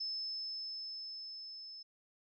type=tone with level ramp; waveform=sine; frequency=5240 Hz; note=E8; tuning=11 cents flat; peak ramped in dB=-36 to -47 dBFS; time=0-1.83 s; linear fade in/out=10 ms; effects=none